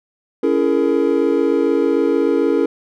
triangle chord, A# half-diminished seventh, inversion first, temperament just, 279.7 / 335.6 / 419.5 / 466.2 Hz, C#4 / E4 / G#4 / A#4, +16 / +31 / +17 / 0 cents, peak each -17 dBFS, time 0.43-2.66 s, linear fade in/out 5 ms, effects none

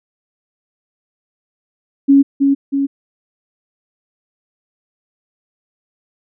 sine tone with echo, 277.2 Hz, C#4, in tune, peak -5 dBFS, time 2.08-2.23 s, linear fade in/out 20 ms, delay 320 ms, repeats 2, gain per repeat -4 dB, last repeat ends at 2.87 s, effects none

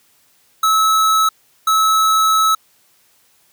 square tone bursts at uneven times, 1298 Hz, E6, 27 cents flat, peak -12 dBFS, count 2, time 0.63-1.29 / 1.67-2.55 s, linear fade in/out 5 ms, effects white hiss -56 dBFS RMS until 3.52 s + high-pass 60 Hz 12 dB/octave

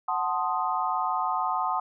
sine chord, F# diminished seventh, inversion none, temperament equal, 740 / 880 / 1046.5 / 1244.5 Hz, F#5 / A5 / C6 / Eb6, 0 / 0 / 0 / 0 cents, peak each -30 dBFS, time 0.08-1.8 s, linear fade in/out 5 ms, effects none

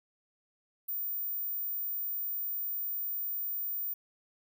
sine tone, 14750 Hz, A#9, 20 cents flat, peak -32 dBFS, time 0.88-3.94 s, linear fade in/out 10 ms, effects none

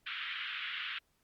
white band-pass noise, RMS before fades -40 dBFS, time 0.06-0.99 s, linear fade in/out 10 ms, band 1300 to 3400 Hz, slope 48 dB/octave, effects pink hiss -75 dBFS RMS until 1.23 s + Opus 48 kbps

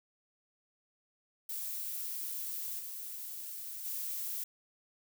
violet noise with level steps, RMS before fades -39 / -43 / -38 dBFS, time 1.49-4.44 s, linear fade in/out 5 ms, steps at 2.78 / 3.84 s, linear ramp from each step 20 ms, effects none

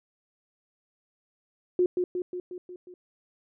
sine tone with echo, 360 Hz, F#4, 47 cents flat, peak -19 dBFS, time 1.79-1.86 s, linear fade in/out 2 ms, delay 180 ms, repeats 6, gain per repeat -4 dB, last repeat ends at 2.94 s, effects none

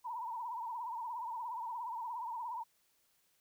sine tone with vibrato, 942 Hz, A#5, 18 cents sharp, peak -38 dBFS, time 0.04-2.64 s, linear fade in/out 20 ms, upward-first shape triangle, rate 17 Hz, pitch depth 130 cents each way, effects white hiss -74 dBFS RMS until 3.4 s

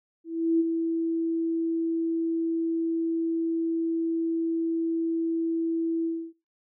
sine tone with ADSR envelope, 329.6 Hz, E4, in tune, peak -18 dBFS, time 0.24-6.33 s, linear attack 360 ms, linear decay 27 ms, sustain -6 dB, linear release 280 ms, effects noise-tail reverb RT60 0.3 s tail -21 dB re dry

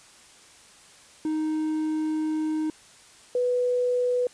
triangle / sine tone pair in turn, 311.3 / 494.2 Hz, D#4 / B4, +1 / +1 cents, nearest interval minor sixth, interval 800 cents, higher second, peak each -22 / -21 dBFS, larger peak second, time 1.25-2.7 / 3.35-4.27 s, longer first, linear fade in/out 2 ms, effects white hiss -52 dBFS RMS until 4.33 s + resampled to 22050 Hz

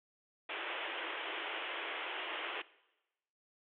white band-pass noise, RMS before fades -41 dBFS, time 0.49-2.62 s, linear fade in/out 5 ms, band 310 to 3300 Hz, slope 96 dB/octave, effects noise-tail reverb RT60 1.0 s tail -20 dB re dry

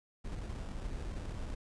brown noise with sample-and-hold, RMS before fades -40 dBFS, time 0.24-1.55 s, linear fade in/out 10 ms, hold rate 2100 Hz, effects resampled to 22050 Hz

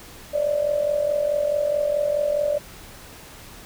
sine tone with amplitude modulation, 588 Hz, D5, 2 cents sharp, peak -16 dBFS, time 0.33-2.59 s, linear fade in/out 20 ms, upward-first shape sine, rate 44.7 Hz, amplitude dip 70%, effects pink hiss -43 dBFS RMS until 3.65 s

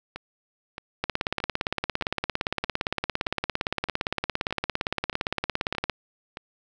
two click trains, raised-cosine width 0.3 ms, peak -9 / -19 dBFS, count 86 / 11, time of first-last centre 1.04-5.897 / 0.16-6.371 s, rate 17.5 / 1.61 Hz, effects none

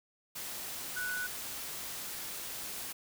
sine tone in noise, 1480 Hz, F#6, in tune, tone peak -34 dBFS, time 0.96-1.27 s, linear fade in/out 10 ms, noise white, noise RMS -41 dBFS, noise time 0.35-2.93 s, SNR +4 dB, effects none

